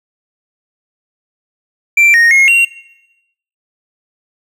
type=tone with pitch steps; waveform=triangle; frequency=2351 / 1859 / 2155 / 2752 Hz; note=D7 / A#6 / C#7 / F7; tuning=+1 / -5 / -49 / -26 cents; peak=-4 dBFS; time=1.97-2.65 s; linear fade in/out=5 ms; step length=170 ms; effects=noise-tail reverb RT60 0.9 s tail -20 dB re dry